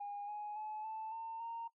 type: tone with pitch steps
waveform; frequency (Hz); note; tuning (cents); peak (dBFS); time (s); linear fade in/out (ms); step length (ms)
sine; 815 / 835.5 / 856.5 / 878 / 900.1 / 922.8; G#5 / G#5 / A5 / A5 / A5 / A#5; -33 / +10 / -47 / -4 / +39 / -18; -40; 0-1.68; 10; 280
effects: noise-tail reverb RT60 0.1 s tail -18 dB re dry + tanh soft clip ceiling -37 dBFS